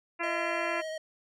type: harmonic tone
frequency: 340 Hz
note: F4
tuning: 46 cents flat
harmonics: 1 / 2 / 3 / 4 / 5 / 6 / 7 / 8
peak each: -38 / -37 / -37 / -38 / -38 / -38 / -39 / -40 dBFS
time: 0.19-0.82 s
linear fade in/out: 20 ms
type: tone with vibrato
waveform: square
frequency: 631 Hz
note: D#5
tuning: 24 cents sharp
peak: -35 dBFS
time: 0.23-0.98 s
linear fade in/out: 5 ms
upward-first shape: sine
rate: 13 Hz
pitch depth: 16 cents each way
effects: low-pass 7000 Hz 12 dB/octave